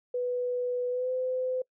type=tone with pitch glide; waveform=sine; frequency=493.9 to 510.7 Hz; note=B4 to C5; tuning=0 to -42 cents; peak=-27 dBFS; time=0.14-1.62 s; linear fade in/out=5 ms; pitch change=+58 cents; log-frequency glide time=0.9-1.11 s; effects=noise-tail reverb RT60 0.1 s tail -24 dB re dry